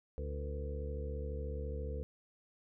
harmonic tone with a mistuned harmonic, 72 Hz, D2, 34 cents flat, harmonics 1 / 2 / 3 / 4 / 5 / 6 / 7, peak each -38 / -48 / -52 / -54 / -56 / -46 / -47 dBFS, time 0.18-2.03 s, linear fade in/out 0 ms, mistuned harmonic 6, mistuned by +69 cents, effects none

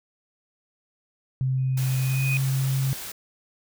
sine tone with pitch glide, 130.81 to 134.02 Hz, C3 to C3, 0 to +42 cents, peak -21 dBFS, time 1.41-2.93 s, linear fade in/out 0 ms, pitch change +42 cents, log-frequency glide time 2.06-2.21 s
sine tone with exponential growth, 2489 Hz, D#7, in tune, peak -23 dBFS, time 1.58-2.37 s, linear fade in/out 0 ms, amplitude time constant 170 ms
white noise, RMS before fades -36 dBFS, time 1.77-3.12 s, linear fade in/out 5 ms
effects none

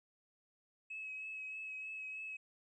triangle tone with vibrato, 2570 Hz, E7, 45 cents flat, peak -39 dBFS, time 0.9-2.37 s, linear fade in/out 10 ms, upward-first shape triangle, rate 3.2 Hz, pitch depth 23 cents each way, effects tanh soft clip ceiling -40 dBFS + resampled to 22050 Hz

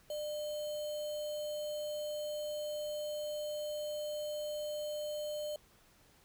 sine tone with sample-and-hold, 600 Hz, D5, 37 cents sharp, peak -36 dBFS, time 0.1-5.56 s, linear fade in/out 2 ms, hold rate 3675 Hz, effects pink hiss -65 dBFS RMS until 6.24 s

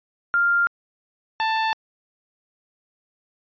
sine / sawtooth tone pair in turn, 1396.9 / 885.1 Hz, F6 / A5, 0 / +10 cents, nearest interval minor sixth, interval 790 cents, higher first, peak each -16 dBFS, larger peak neither, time 0.34-0.67 / 1.4-1.73 s, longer neither, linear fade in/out 0 ms, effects resampled to 11025 Hz

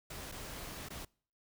pink noise with dropouts, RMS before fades -45 dBFS, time 0.1-1.05 s, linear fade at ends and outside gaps 5 ms, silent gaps 0.317-0.321 / 0.887-0.903 s, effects noise-tail reverb RT60 0.5 s tail -26 dB re dry

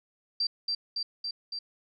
sine tone with echo, 4699 Hz, D8, in tune, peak -25 dBFS, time 0.4-0.47 s, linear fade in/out 5 ms, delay 280 ms, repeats 4, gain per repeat -2 dB, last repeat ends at 1.59 s, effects none

